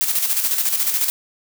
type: noise with tremolo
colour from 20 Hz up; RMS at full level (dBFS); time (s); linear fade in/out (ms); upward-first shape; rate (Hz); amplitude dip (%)
blue; -18; 0.01-1.1; 0; square; 14; 50
effects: none